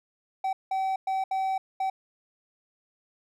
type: tone bursts at uneven times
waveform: triangle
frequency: 766 Hz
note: G5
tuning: 40 cents flat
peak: -23 dBFS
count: 5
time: 0.44-0.53 / 0.71-0.96 / 1.07-1.24 / 1.31-1.58 / 1.8-1.9 s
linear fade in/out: 5 ms
effects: none